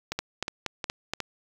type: two click trains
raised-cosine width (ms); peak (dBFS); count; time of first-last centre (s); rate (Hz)
0.2; -13 / -11; 4 / 5; 0.12-1.203 / 0.19-1.136; 2.77 / 4.23
effects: 7-bit